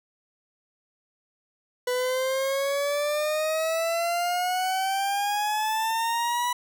40% pulse exponential sweep, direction up, 493.9 to 984 Hz, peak -23 dBFS, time 1.87-6.53 s, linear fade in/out 5 ms, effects none

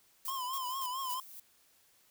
violet noise bursts, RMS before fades -40 dBFS, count 4, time 0.25-1.144 s, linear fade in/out 2 ms, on 51 ms, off 230 ms
violet noise with tremolo, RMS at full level -46 dBFS, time 0.25-1.4 s, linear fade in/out 5 ms, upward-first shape sine, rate 2.7 Hz, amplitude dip 55%
square tone with vibrato, 1036 Hz, C6, 17 cents flat, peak -36 dBFS, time 0.28-1.2 s, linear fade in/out 2 ms, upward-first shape triangle, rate 4.5 Hz, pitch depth 100 cents each way
effects white hiss -67 dBFS RMS until 2.1 s

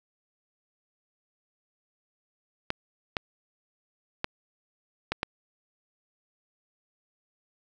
clicks, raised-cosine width 0.3 ms, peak -11 dBFS, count 5, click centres 2.704 / 3.168 / 4.244 / 5.12 / 5.231 s, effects none

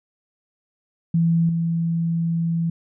sine tone with level steps, 166.7 Hz, E3, 20 cents sharp, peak -15 / -19 dBFS, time 1.14-2.7 s, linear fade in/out 5 ms, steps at 1.49 s, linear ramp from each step 2 ms, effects none

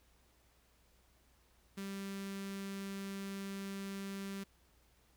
sawtooth tone with notch filter, 196.3 Hz, G3, 3 cents sharp, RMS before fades -43 dBFS, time 1.77-4.44 s, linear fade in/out 10 ms, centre 710 Hz, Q 0.87, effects added 60 Hz sine -70 dBFS peak until 5.16 s + pink hiss -71 dBFS RMS until 5.16 s

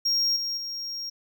triangle tone with level steps, 5580 Hz, F8, 2 cents flat, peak -20 / -26 / -30 dBFS, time 0.05-1.1 s, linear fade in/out 10 ms, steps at 0.36 / 0.57 s, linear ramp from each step 5 ms, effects none

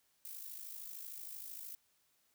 violet noise with amplitude modulation, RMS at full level -45 dBFS, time 0.25-1.75 s, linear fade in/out 0 ms, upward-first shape sine, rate 53.1 Hz, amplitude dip 60%, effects white hiss -75 dBFS RMS until 2.34 s

